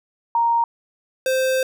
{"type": "tone pair in turn", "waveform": ["sine", "square"], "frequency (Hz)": [932.3, 521.6], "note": ["A#5", "C5"], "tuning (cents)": [0, -5], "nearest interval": "minor seventh", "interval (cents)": 1005, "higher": "first", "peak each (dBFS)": [-15, -18], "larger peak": "first", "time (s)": [[0.35, 0.64], [1.26, 1.63]], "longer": "second", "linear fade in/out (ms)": 2, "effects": []}